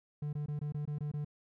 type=tone bursts; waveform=triangle; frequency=147.9 Hz; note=D3; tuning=13 cents sharp; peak=-32 dBFS; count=8; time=0.22-1.247 s; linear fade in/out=5 ms; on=110 ms; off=21 ms; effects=none